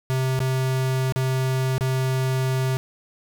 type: tone with dropouts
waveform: square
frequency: 130.81 Hz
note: C3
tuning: in tune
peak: -21 dBFS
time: 0.1-2.77 s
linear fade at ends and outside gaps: 0 ms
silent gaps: 0.391-0.403 / 1.123-1.16 / 1.781-1.809 s
effects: none